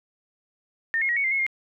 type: tone with pitch steps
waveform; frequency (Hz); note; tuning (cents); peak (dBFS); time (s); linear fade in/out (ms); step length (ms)
sine; 1820 / 2153 / 1903 / 2222 / 2092 / 2179 / 2124; A#6 / C7 / A#6 / C#7 / C7 / C#7 / C7; -42 / +49 / +35 / +4 / -1 / -30 / +25; -21; 0.94-1.465; 0; 75
effects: none